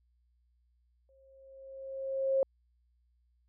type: tone with exponential growth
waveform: sine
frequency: 537 Hz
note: C5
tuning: 45 cents sharp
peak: -23 dBFS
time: 1.09-2.43 s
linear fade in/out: 1 ms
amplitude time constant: 290 ms
effects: added 60 Hz sine -68 dBFS peak until 3.48 s

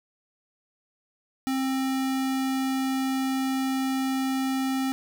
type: tone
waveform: square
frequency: 264.9 Hz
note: C4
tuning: 22 cents sharp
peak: -25 dBFS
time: 1.47-4.92 s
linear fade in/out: 0 ms
effects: none

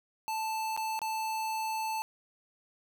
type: tone with dropouts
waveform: square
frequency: 880 Hz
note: A5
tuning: in tune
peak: -32 dBFS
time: 0.28-2.02 s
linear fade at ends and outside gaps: 0 ms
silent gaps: 0.765-0.775 / 0.991-1.017 s
effects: none

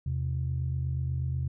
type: tone pair together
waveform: sine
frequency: 82.15 / 130.4 Hz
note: E2 / C3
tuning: -5 / -5 cents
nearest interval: minor sixth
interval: 800 cents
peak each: -30 / -29 dBFS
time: 0.06-1.48 s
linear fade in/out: 5 ms
effects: tanh soft clip ceiling -21 dBFS

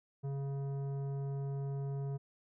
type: tone with tanh clipping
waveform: triangle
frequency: 138.59 Hz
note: C#3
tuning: in tune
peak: -37 dBFS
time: 0.23-2.18 s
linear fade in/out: 20 ms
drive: 16 dB
effects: none

